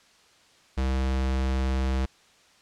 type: tone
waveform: square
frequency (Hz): 65.6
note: C2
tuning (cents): +5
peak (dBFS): -24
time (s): 0.77-2.06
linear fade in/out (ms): 10
effects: white hiss -58 dBFS RMS until 2.61 s + low-pass 6000 Hz 12 dB/octave